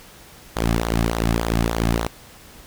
sawtooth tone with flanger, 56.8 Hz, A#1, 44 cents flat, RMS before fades -21 dBFS, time 0.56-2.07 s, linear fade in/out 5 ms, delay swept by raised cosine 0.37 to 2.17 ms, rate 3.4 Hz, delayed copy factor -0.7, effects pink hiss -45 dBFS RMS until 2.66 s

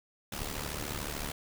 pink noise with amplitude modulation, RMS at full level -34 dBFS, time 0.32-1.32 s, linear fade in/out 5 ms, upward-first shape sine, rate 73.6 Hz, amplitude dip 75%, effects none

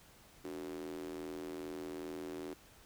square tone with high-pass filter, 41.2 Hz, E1, in tune, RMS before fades -44 dBFS, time 0.44-2.54 s, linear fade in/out 10 ms, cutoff 330 Hz, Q 8.1, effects pink hiss -61 dBFS RMS until 2.85 s

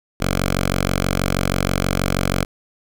5% pulse tone with notch filter, 46.25 Hz, F#1, in tune, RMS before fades -20 dBFS, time 0.2-2.45 s, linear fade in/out 10 ms, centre 360 Hz, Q 1.5, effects none

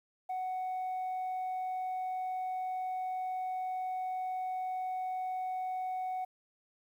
sine tone, 743 Hz, F#5, 7 cents sharp, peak -31 dBFS, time 0.29-6.25 s, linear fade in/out 10 ms, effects tanh soft clip ceiling -32 dBFS + 11-bit

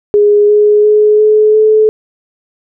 sine tone with pitch steps, 413.9 / 418.5 / 423.1 / 427.8 / 432.5 Hz, G#4 / G#4 / G#4 / A4 / A4, -6 / +13 / +32 / -49 / -30 cents, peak -4 dBFS, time 0.14-1.89 s, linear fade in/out 0 ms, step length 350 ms, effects none

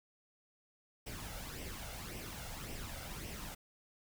pink noise with flanger, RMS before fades -45 dBFS, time 1.06-3.55 s, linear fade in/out 10 ms, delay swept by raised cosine 0.36 to 1.46 ms, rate 1.8 Hz, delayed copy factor +0.55, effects none

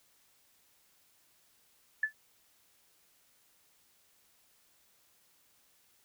sine tone with exponential decay, 1739 Hz, A6, 21 cents flat, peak -23 dBFS, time 2.03-2.13 s, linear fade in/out 5 ms, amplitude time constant 20 ms, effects white hiss -68 dBFS RMS until 6.04 s

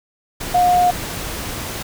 sine tone in noise, 716 Hz, F5, 43 cents sharp, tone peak -11 dBFS, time 0.54-0.91 s, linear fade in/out 10 ms, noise pink, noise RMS -27 dBFS, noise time 0.4-1.83 s, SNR +13 dB, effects none

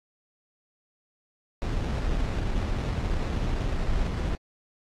brown noise with sample-and-hold, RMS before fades -27 dBFS, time 1.62-4.35 s, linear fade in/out 0 ms, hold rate 3150 Hz, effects low-pass 6000 Hz 12 dB/octave + AAC 48 kbps

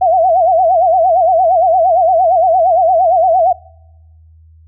sine tone with vibrato, 701 Hz, F5, 6 cents sharp, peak -7 dBFS, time 0.01-3.53 s, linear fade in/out 10 ms, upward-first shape sine, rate 8.7 Hz, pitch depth 150 cents each way, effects noise-tail reverb RT60 1.0 s tail -26 dB re dry + added 80 Hz sine -40 dBFS peak until 4.67 s

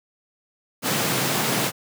pink high-pass noise, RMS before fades -23 dBFS, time 0.82-1.72 s, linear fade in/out 50 ms, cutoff 120 Hz, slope 48 dB/octave, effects none

